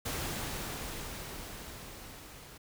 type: noise with level ramp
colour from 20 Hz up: pink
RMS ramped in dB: -35 to -51 dBFS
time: 0.05-2.58 s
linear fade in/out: 10 ms
effects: none